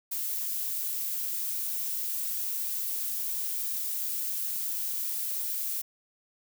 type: noise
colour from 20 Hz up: violet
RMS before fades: -32 dBFS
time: 0.11-5.82 s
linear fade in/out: 10 ms
effects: none